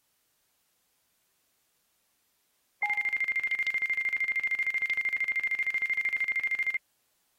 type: tone with tremolo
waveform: sine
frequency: 2100 Hz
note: C7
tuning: 6 cents sharp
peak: -24 dBFS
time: 2.82-6.77 s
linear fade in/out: 5 ms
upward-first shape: square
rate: 13 Hz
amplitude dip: 80%
type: tone with exponential decay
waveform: sine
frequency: 827 Hz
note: G#5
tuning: 8 cents flat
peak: -28 dBFS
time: 2.83-3.22 s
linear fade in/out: 1 ms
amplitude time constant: 84 ms
effects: white hiss -73 dBFS RMS until 7.38 s + AAC 48 kbps